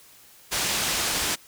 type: low-pass noise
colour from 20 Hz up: white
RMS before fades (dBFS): -26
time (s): 0.51-1.36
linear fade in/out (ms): 20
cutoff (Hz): 7800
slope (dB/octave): 12
effects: white hiss -52 dBFS RMS until 1.47 s